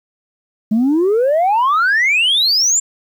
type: exponential sweep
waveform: sine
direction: up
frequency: 207.7 to 7459 Hz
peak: -9 dBFS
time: 0.71-2.8 s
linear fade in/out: 10 ms
effects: tanh soft clip ceiling -9 dBFS + 8-bit